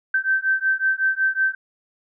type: beating tone pair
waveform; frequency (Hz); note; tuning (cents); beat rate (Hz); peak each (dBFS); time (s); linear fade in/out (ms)
sine; 1549 / 1554.4; G6 / G6; -21 / -15; 5.4; -21 / -21; 0.14-1.55; 5
effects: none